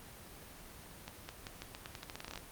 accelerating click train, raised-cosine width 0.2 ms, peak -25 dBFS, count 17, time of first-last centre 1.08-2.376 s, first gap 210 ms, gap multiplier 0.85, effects pink hiss -52 dBFS RMS until 2.51 s + Opus 24 kbps

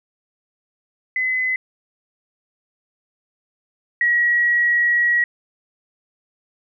sine tone pair in turn, 2026 / 1912.3 Hz, B6 / A#6, +44 / +44 cents, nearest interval minor second, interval 100 cents, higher first, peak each -18 / -14 dBFS, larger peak second, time 1.16-1.56 / 4.01-5.24 s, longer second, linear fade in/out 2 ms, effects none

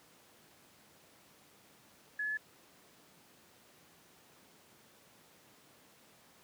sine tone with pitch steps, 1700 / 1710.8 / 1721.7 Hz, G#6 / A6 / A6, +40 / -49 / -38 cents, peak -33 dBFS, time 2.19-2.373 s, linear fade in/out 5 ms, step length 61 ms, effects pink hiss -62 dBFS RMS until 6.43 s + high-pass 150 Hz 12 dB/octave

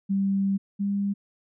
sine tone pair in turn, 196 / 200.2 Hz, G3 / G3, 0 / +37 cents, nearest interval unison, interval 37 cents, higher second, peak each -21 / -23 dBFS, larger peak first, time 0.09-0.58 / 0.79-1.14 s, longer first, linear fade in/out 20 ms, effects none

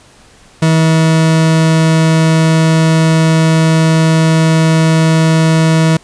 40% pulse tone, 160.7 Hz, E3, 44 cents flat, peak -6 dBFS, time 0.62-5.97 s, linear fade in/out 5 ms, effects pink hiss -43 dBFS RMS until 6.03 s + resampled to 22050 Hz

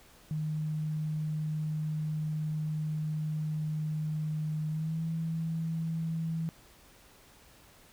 sine tone with pitch glide, 154.3 to 162.72 Hz, D#3 to E3, -14 to -22 cents, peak -30 dBFS, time 0.31-6.49 s, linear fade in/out 0 ms, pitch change +92 cents, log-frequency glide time 4.68-5.03 s, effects pink hiss -58 dBFS RMS until 7.92 s

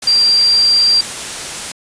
sine tone in noise, 4729 Hz, D8, 11 cents sharp, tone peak -8 dBFS, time 0.07-1.01 s, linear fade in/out 5 ms, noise white, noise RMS -24 dBFS, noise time 0.02-1.72 s, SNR +13 dB, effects resampled to 22050 Hz

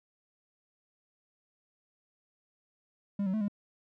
triangle tone with pitch steps, 200.6 / 188 / 217.4 / 203.5 Hz, G3 / F#3 / A3 / G#3, +40 / +28 / -21 / -35 cents, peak -26 dBFS, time 3.19-3.482 s, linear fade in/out 5 ms, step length 73 ms, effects none

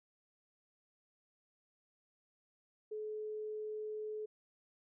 sine tone, 428.4 Hz, A4, 46 cents flat, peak -39 dBFS, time 2.91-4.26 s, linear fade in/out 10 ms, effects none

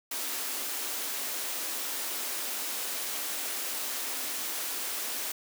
white high-pass noise, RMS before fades -34 dBFS, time 0.11-5.32 s, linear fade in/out 5 ms, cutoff 230 Hz, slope 96 dB/octave, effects none

